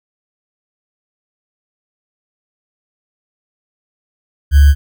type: tone with sample-and-hold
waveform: sine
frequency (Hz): 71.4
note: D2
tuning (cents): -48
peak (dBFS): -3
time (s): 4.51-4.75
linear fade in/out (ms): 50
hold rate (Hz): 1575
effects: none